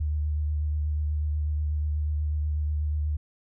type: tone with vibrato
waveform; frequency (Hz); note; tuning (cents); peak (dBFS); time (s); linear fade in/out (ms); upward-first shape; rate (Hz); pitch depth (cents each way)
sine; 75.3; D2; +44; -24; 0-3.17; 10; triangle; 8.2; 28
effects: none